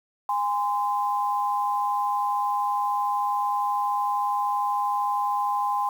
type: tone pair together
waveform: sine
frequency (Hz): 819 / 1031.9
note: G#5 / C6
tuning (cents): -24 / -24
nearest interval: major third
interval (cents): 400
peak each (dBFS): -25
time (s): 0.29-5.89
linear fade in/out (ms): 2
effects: 8-bit